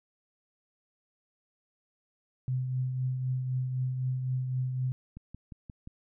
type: tone with tremolo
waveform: sine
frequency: 128.5 Hz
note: C3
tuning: 31 cents flat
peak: -26 dBFS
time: 2.48-4.92 s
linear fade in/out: 0 ms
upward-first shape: triangle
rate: 3.9 Hz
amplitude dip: 45%
type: click train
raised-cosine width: 5 ms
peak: -31 dBFS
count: 5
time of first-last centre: 5.17-5.874 s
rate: 5.68 Hz
effects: none